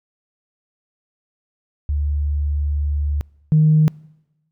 sine tone pair in turn, 73 / 154.68 Hz, D2 / D#3, -10 / -10 cents, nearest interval octave + minor second, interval 1300 cents, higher second, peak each -17 / -9 dBFS, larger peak second, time 1.89-3.21 / 3.52-3.88 s, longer first, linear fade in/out 0 ms, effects noise-tail reverb RT60 1.0 s tail -26 dB re dry + tanh soft clip ceiling -5 dBFS

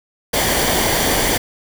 pink noise with comb filter, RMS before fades -17 dBFS, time 0.33-1.38 s, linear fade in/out 10 ms, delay 0.76 ms, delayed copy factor -0.5, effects none

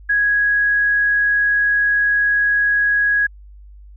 sine tone, 1661.2 Hz, G#6, in tune, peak -13 dBFS, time 0.09-3.27 s, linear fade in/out 10 ms, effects added 50 Hz sine -38 dBFS peak until 3.96 s

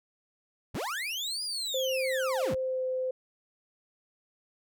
35% pulse linear two-way sweep, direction up then down, 38.89 to 4978 to 38.89 Hz, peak -30 dBFS, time 0.74-2.55 s, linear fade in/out 10 ms, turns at 1.43 s
sine tone with pitch glide, 523.3 to 514.6 Hz, C5 to C5, 0 to -29 cents, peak -28 dBFS, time 1.74-3.11 s, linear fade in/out 5 ms, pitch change -29 cents, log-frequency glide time 2.49-2.84 s
effects none

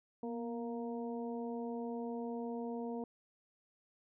harmonic tone with a mistuned harmonic, 233.1 Hz, A#3, in tune, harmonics 1 / 2 / 3 / 4, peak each -40 / -42 / -48 / -51 dBFS, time 0.23-3.04 s, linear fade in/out 2 ms, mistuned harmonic 1, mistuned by +40 cents, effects none

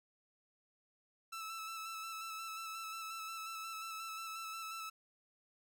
sawtooth tone with vibrato, 1318.5 Hz, E6, in tune, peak -39 dBFS, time 1.32-4.9 s, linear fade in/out 10 ms, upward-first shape square, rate 5.6 Hz, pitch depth 19 cents each way, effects none

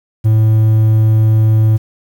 triangle tone, 109.4 Hz, A2, 9 cents flat, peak -5 dBFS, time 0.24-1.78 s, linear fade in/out 20 ms, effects 7-bit

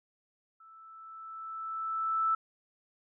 sine tone with level ramp, 1318.5 Hz, E6, in tune, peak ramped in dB -53 to -24 dBFS, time 0.6-2.35 s, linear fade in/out 5 ms, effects none

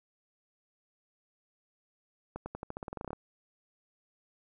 accelerating click train, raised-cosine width 1 ms, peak -24 dBFS, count 15, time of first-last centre 2.36-3.131 s, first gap 100 ms, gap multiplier 0.9, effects none

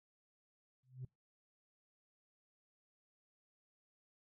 sine tone with exponential growth, 128.4 Hz, C3, 32 cents flat, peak -38 dBFS, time 0.83-1.05 s, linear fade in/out 5 ms, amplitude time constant 46 ms, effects noise-tail reverb RT60 0.2 s tail -25 dB re dry + tanh soft clip ceiling -40 dBFS

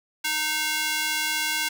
square tone with high-pass filter, 308 Hz, D#4, 17 cents flat, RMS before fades -26 dBFS, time 0.24-1.69 s, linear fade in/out 10 ms, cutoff 1900 Hz, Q 0.95, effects none

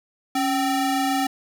45% pulse ring-modulated tone, 523 Hz, C5, 1 cent flat, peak -17 dBFS, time 0.35-1.27 s, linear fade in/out 5 ms, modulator 248 Hz, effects none

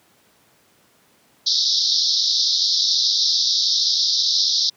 white band-pass noise, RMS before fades -19 dBFS, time 1.46-4.7 s, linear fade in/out 10 ms, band 3600 to 5600 Hz, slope 96 dB/octave, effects pink hiss -57 dBFS RMS until 4.76 s + high-pass 150 Hz 12 dB/octave

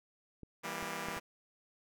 clicks, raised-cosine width 3 ms, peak -35 dBFS, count 4, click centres 0.433 / 0.827 / 1.085 / 1.168 s
5% pulse chord, E diminished, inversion none, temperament just, 164.81 / 197.78 / 237.3 Hz, E3 / G3 / Bb3, 0 / +16 / +31 cents, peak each -32 dBFS, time 0.63-1.2 s, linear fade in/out 20 ms
effects none

